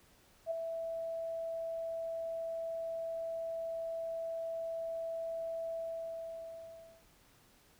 sine tone with ADSR envelope, 659.3 Hz, E5, in tune, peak -30 dBFS, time 0.46-7.05 s, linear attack 51 ms, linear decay 7 ms, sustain -6 dB, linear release 1300 ms, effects pink hiss -65 dBFS RMS until 7.79 s

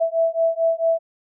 sine beating tone pair, 657 / 661.5 Hz, E5 / E5, -6 / +6 cents, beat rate 4.5 Hz, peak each -20 dBFS, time 0-0.99 s, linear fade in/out 20 ms, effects none

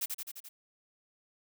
blue noise with echo, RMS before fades -33 dBFS, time 0.01-0.06 s, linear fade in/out 10 ms, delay 86 ms, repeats 5, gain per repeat -3 dB, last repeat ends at 0.49 s, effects none

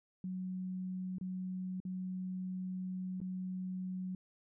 sine tone with dropouts, 185 Hz, F#3, in tune, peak -37 dBFS, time 0.24-4.15 s, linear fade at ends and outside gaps 2 ms, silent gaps 1.184-1.211 / 1.802-1.851 / 3.203-3.214 s, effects none

